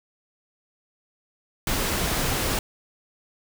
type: noise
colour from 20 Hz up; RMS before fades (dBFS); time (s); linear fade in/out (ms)
pink; -25; 1.67-2.59; 2
effects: none